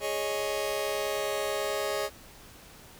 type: chord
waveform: sawtooth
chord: Ab suspended fourth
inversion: none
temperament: just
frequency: 415.3 / 553.7 / 623 Hz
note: Ab4 / Db5 / Eb5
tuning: 0 / -2 / +2 cents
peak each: -29 dBFS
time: 0-2.1 s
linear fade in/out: 50 ms
effects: pink hiss -51 dBFS RMS until 2.99 s